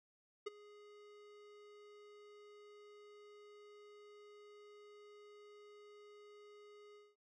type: tone with ADSR envelope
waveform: square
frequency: 415.3 Hz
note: G#4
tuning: in tune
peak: -38 dBFS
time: 0.46-7.16 s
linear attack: 11 ms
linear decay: 18 ms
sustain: -20 dB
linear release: 210 ms
effects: low-pass 5000 Hz 12 dB/octave